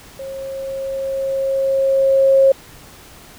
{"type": "tone with level ramp", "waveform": "sine", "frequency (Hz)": 540, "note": "C#5", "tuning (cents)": -45, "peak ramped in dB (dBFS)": [-27, -7], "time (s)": [0.19, 2.52], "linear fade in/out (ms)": 5, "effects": ["pink hiss -42 dBFS RMS until 3.38 s"]}